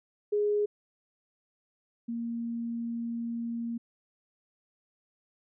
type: tone pair in turn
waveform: sine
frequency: 415.3 / 233.1 Hz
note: G#4 / A#3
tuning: 0 / 0 cents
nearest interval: minor seventh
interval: 1000 cents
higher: first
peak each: -24 / -31 dBFS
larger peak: first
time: 0.32-0.66 / 2.08-3.78 s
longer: second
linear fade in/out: 10 ms
effects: none